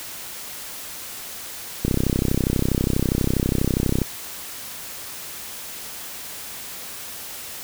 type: click train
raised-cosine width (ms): 3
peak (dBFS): -7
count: 71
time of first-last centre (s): 1.85-4.017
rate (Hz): 32.3
effects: white hiss -35 dBFS RMS until 7.63 s